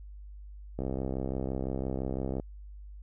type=click train; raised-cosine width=2 ms; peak=-20 dBFS; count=107; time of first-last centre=0.79-2.398 s; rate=65.9 Hz; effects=added 50 Hz sine -43 dBFS peak until 3.02 s